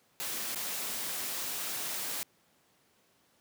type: noise with dropouts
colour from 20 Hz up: white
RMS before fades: -36 dBFS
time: 0.2-2.23 s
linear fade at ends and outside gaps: 0 ms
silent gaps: 0.547-0.558 s
effects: pink hiss -68 dBFS RMS until 3.4 s + high-pass 150 Hz 12 dB/octave